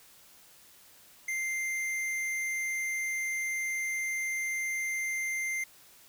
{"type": "tone with tanh clipping", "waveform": "sine", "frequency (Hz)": 2093, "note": "C7", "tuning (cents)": 0, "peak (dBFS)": -32, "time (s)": [1.28, 5.64], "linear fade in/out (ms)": 5, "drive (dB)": 15, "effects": ["white hiss -57 dBFS RMS until 6.08 s"]}